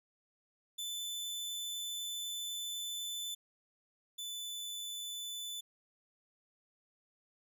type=tone pair in turn; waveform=sawtooth; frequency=3512 / 3499 Hz; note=A7 / A7; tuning=-4 / -10 cents; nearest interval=unison; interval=6 cents; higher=first; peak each=-35 / -37 dBFS; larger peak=first; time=0.78-3.35 / 4.18-5.61 s; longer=first; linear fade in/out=10 ms; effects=none